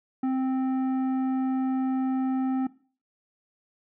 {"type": "tone with tanh clipping", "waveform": "triangle", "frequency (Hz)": 261.6, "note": "C4", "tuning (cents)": 0, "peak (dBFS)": -25, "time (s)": [0.23, 2.67], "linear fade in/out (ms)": 5, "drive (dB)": 14, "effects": ["noise-tail reverb RT60 0.4 s tail -18 dB re dry"]}